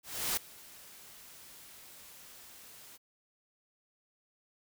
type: noise with ADSR envelope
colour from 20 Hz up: white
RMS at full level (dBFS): -31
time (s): 0.03-2.98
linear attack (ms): 340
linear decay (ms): 5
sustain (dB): -22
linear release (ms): 25
effects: none